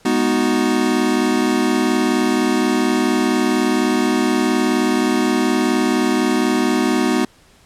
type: chord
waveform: square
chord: G# minor seventh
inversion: none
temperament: equal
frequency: 207.7 / 246.9 / 311.1 / 370 Hz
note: G#3 / B3 / D#4 / F#4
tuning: 0 / 0 / 0 / 0 cents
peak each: -24 / -19 / -21 / -22 dBFS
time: 0.05-7.25 s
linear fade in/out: 5 ms
effects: pink hiss -51 dBFS RMS until 7.65 s + low-pass 10000 Hz 12 dB/octave